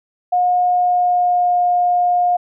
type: tone with pitch glide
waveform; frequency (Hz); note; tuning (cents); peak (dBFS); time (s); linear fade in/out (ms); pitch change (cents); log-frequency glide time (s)
sine; 719 to 712; F#5 to F5; -50 to +33; -12; 0.32-2.37; 10; -17; 0.64-1.61
effects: none